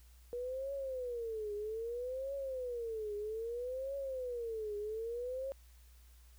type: tone with vibrato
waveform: sine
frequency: 478.8 Hz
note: A#4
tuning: 46 cents sharp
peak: -37 dBFS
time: 0.33-5.52 s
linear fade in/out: 0 ms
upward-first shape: triangle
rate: 0.62 Hz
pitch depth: 270 cents each way
effects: added 60 Hz sine -57 dBFS peak until 6.38 s + white hiss -68 dBFS RMS until 6.38 s